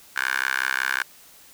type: tone with high-pass filter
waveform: 10% pulse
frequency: 65.41 Hz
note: C2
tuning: in tune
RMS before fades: -25 dBFS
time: 0.16-1.03 s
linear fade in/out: 5 ms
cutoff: 1500 Hz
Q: 5.2
effects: white hiss -50 dBFS RMS until 1.53 s